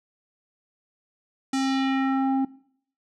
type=tone with low-pass filter sweep; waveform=square; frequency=267.7 Hz; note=C4; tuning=40 cents sharp; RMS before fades=-24 dBFS; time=1.53-2.45 s; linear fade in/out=5 ms; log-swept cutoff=7800 to 580 Hz; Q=1.6; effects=noise-tail reverb RT60 0.6 s tail -19 dB re dry